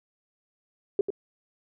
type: tone with echo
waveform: sine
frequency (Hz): 399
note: G4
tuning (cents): +31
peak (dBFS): -18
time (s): 0.99-1.01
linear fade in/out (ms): 2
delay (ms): 94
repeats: 1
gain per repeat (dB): -7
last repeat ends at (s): 1.104
effects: none